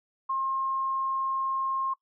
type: tone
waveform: sine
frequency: 1068 Hz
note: C6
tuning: 35 cents sharp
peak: -26 dBFS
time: 0.29-1.94 s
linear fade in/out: 10 ms
effects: noise-tail reverb RT60 0.1 s tail -21 dB re dry